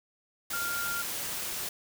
sine tone in noise, 1396.9 Hz, F6, in tune, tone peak -32 dBFS, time 0.53-1.02 s, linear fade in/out 5 ms, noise white, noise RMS -35 dBFS, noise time 0.5-1.69 s, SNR 0 dB, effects none

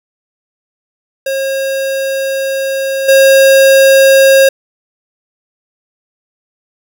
square tone with level steps, 540 Hz, C#5, 45 cents flat, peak -14 / -4 dBFS, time 1.26-4.49 s, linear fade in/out 5 ms, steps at 3.08 s, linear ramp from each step 10 ms, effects none

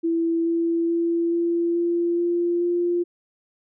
sine tone with pitch steps, 332.2 / 334.9 / 337.6 / 340.4 / 343.1 / 345.9 / 348.7 Hz, E4 / E4 / E4 / F4 / F4 / F4 / F4, +13 / +27 / +41 / -44 / -31 / -17 / -3 cents, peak -19 dBFS, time 0.03-3.04 s, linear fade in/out 20 ms, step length 430 ms, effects none

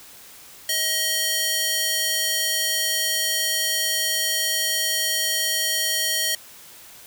square tone with high-pass filter, 631 Hz, D#5, 24 cents sharp, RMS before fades -23 dBFS, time 0.69-6.35 s, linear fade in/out 2 ms, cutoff 2900 Hz, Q 0.7, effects white hiss -45 dBFS RMS until 7.06 s

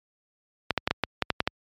clicks, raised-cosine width 0.3 ms, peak -6 dBFS, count 9, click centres 0.707 / 0.777 / 0.875 / 0.91 / 1.037 / 1.223 / 1.303 / 1.404 / 1.475 s, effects high-pass 60 Hz 12 dB/octave + MP3 96 kbps

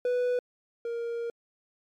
triangle tone pair in turn, 493.9 / 468 Hz, B4 / A#4, 0 / +7 cents, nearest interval minor second, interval 93 cents, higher first, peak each -22 / -28 dBFS, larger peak first, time 0.05-0.39 / 0.85-1.3 s, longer second, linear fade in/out 2 ms, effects MP3 96 kbps

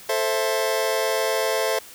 sawtooth chord, A minor, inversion none, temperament just, 440 / 528 / 660 Hz, A4 / C5 / E5, 0 / +16 / +2 cents, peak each -21 dBFS, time 0.09-1.79 s, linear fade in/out 5 ms, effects white hiss -44 dBFS RMS until 1.94 s

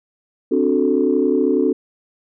sine chord, D dominant seventh, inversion third, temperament equal, 261.6 / 293.7 / 370 / 440 Hz, C4 / D4 / F#4 / A4, 0 / 0 / 0 / 0 cents, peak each -19 dBFS, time 0.51-1.73 s, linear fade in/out 10 ms, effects tanh soft clip ceiling -4 dBFS

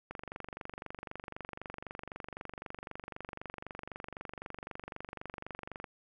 click train, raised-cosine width 0.5 ms, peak -26 dBFS, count 138, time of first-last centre 0.11-5.842 s, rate 23.9 Hz, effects none

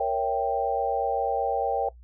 sine chord, A# diminished seventh, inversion none, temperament equal, 466.2 / 554.4 / 659.3 / 784 Hz, A#4 / C#5 / E5 / G5, 0 / 0 / 0 / 0 cents, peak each -29 / -29 / -31 / -26 dBFS, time 0-1.89 s, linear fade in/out 5 ms, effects noise-tail reverb RT60 0.1 s tail -19 dB re dry + added 60 Hz sine -46 dBFS peak until 2.03 s

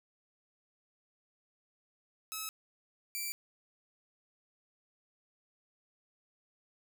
5% pulse tone pair in turn, 1292 / 2336 Hz, E6 / D7, -35 / -10 cents, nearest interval minor seventh, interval 1025 cents, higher second, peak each -26 dBFS, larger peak neither, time 2.32-2.49 / 3.15-3.32 s, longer neither, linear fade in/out 0 ms, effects none

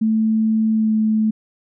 sine tone with pitch glide, 220 to 217.5 Hz, A3 to A3, 0 to -20 cents, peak -14 dBFS, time 0.01-1.31 s, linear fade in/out 10 ms, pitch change -20 cents, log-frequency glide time 0.72-0.93 s, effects none

